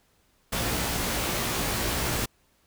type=noise with comb filter; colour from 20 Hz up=pink; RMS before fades=-28 dBFS; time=0.52-2.26 s; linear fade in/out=10 ms; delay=17 ms; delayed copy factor=+0.7; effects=pink hiss -66 dBFS RMS until 2.66 s